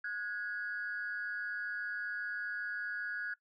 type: tone pair together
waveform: sine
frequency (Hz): 1456.2 / 1661.2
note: F#6 / G#6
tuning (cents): -28 / 0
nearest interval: major second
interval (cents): 228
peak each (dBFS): -38 / -38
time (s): 0.04-3.34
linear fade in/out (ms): 5
effects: noise-tail reverb RT60 0.1 s tail -20 dB re dry + tanh soft clip ceiling -29 dBFS